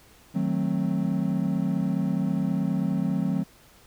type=chord; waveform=triangle; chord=D# diminished seventh; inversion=none; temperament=equal with one note detuned; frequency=155.56 / 185 / 220 / 263.6 Hz; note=D#3 / F#3 / A3 / C4; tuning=0 / 0 / 0 / +13 cents; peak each=-28 / -24 / -28 / -28 dBFS; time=0.34-3.44 s; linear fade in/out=20 ms; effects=pink hiss -55 dBFS RMS until 3.86 s